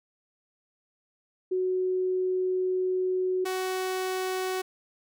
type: tone pair in turn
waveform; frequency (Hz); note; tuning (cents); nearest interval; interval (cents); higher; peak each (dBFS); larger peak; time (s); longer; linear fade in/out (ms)
sine / sawtooth; 370 / 373.4; F#4 / F#4; 0 / +16; unison; 16; second; -24; neither; 1.51-3.45 / 3.45-4.62; first; 10
effects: none